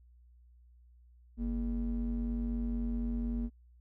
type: ring-modulated tone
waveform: triangle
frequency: 92.5 Hz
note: F#2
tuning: in tune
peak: -26 dBFS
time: 1.37-3.5 s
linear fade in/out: 50 ms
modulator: 143 Hz
effects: added 60 Hz sine -57 dBFS peak until 3.8 s